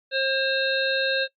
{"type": "harmonic tone with a mistuned harmonic", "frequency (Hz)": 535, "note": "C5", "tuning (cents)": 38, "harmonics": [1, 3, 5, 7, 8], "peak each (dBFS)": [-25, -26, -32, -29, -30], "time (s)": [0.11, 1.28], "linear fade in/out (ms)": 50, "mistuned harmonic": 8, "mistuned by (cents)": -50, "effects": ["noise-tail reverb RT60 0.1 s tail -19 dB re dry", "Opus 48 kbps"]}